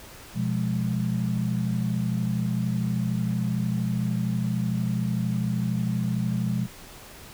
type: chord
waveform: sine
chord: F diminished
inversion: second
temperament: equal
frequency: 123.47 / 174.61 / 207.7 Hz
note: Cb3 / F3 / Ab3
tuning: 0 / 0 / 0 cents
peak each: -27 / -28 / -28 dBFS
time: 0.34-6.68 s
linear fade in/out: 50 ms
effects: pink hiss -45 dBFS RMS until 7.33 s